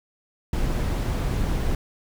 brown noise, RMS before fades -24 dBFS, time 0.53-1.75 s, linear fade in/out 2 ms, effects none

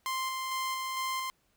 sawtooth tone with tremolo, 1046.5 Hz, C6, in tune, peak -27 dBFS, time 0.06-1.3 s, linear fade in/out 0 ms, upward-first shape square, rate 2.2 Hz, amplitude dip 25%, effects pink hiss -72 dBFS RMS until 1.56 s

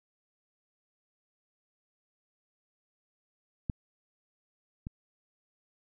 clicks, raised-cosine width 5 ms, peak -18 / -25 dBFS, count 2, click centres 3.698 / 4.869 s, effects none

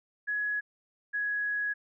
sine tone pair in turn, 1681 / 1671.3 Hz, G#6 / G#6, +20 / +10 cents, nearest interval unison, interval 10 cents, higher first, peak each -28 dBFS, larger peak neither, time 0.27-0.61 / 1.13-1.74 s, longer second, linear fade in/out 20 ms, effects none

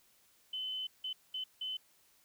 sine tone bursts at uneven times, 3038 Hz, F#7, 45 cents sharp, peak -36 dBFS, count 4, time 0.53-0.87 / 1.04-1.13 / 1.34-1.44 / 1.61-1.77 s, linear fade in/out 5 ms, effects white hiss -68 dBFS RMS until 2.24 s

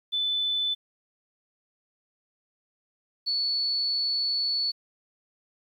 sine tone pair in turn, 3506 / 4434 Hz, A7 / C#8, -7 / 0 cents, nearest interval major third, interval 407 cents, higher second, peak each -24 dBFS, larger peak neither, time 0.12-0.75 / 3.26-4.72 s, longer second, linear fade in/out 20 ms, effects 10-bit

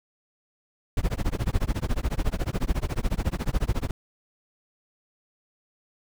brown noise with tremolo, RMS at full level -22 dBFS, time 0.97-3.91 s, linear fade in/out 2 ms, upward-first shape sine, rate 14 Hz, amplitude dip 100%, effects none

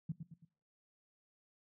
sine tone with echo, 160 Hz, D#3, 49 cents sharp, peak -34 dBFS, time 0.09-0.12 s, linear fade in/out 5 ms, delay 110 ms, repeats 3, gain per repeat -7 dB, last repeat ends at 0.45 s, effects noise-tail reverb RT60 0.5 s tail -22 dB re dry + high-pass 80 Hz 12 dB/octave

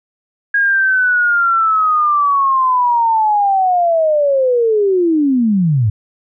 sine linear sweep, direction down, 1642 to 98.3 Hz, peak -10 dBFS, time 0.54-5.9 s, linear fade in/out 5 ms, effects none

